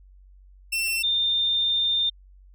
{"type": "tone pair in turn", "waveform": ["sawtooth", "sine"], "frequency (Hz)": [2697, 3613], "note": ["E7", "A7"], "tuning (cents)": [39, 45], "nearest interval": "perfect fourth", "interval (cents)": 506, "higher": "second", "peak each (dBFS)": -20, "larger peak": "neither", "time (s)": [[0.72, 1.03], [1.03, 2.1]], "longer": "second", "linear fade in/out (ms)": 10, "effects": ["added 47 Hz sine -48 dBFS peak until 2.54 s"]}